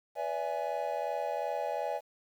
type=chord; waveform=triangle; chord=E dominant seventh; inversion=second; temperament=equal with one note detuned; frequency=493.9 / 576.6 / 659.3 / 830.6 Hz; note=B4 / D5 / E5 / G#5; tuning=0 / -32 / 0 / 0 cents; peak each=-38 / -34 / -35 / -34 dBFS; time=0.15-2.01 s; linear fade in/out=50 ms; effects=10-bit